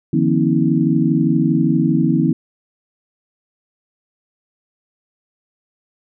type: tone cluster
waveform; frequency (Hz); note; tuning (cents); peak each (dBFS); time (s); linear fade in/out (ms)
sine; 151.8 / 172.1 / 236.8 / 269.2 / 321.9; D#3 / F3 / A#3 / C4 / E4; -42 / -25 / +27 / +49 / -41; -19; 0.13-2.33; 5
effects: none